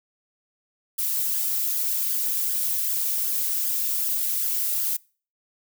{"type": "noise with flanger", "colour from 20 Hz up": "violet", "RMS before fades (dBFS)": -25, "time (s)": [0.98, 4.97], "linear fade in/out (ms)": 10, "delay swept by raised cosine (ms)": [0.6, 3.1], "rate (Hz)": 2.6, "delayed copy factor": 0.6, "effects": ["noise-tail reverb RT60 0.4 s tail -25 dB re dry"]}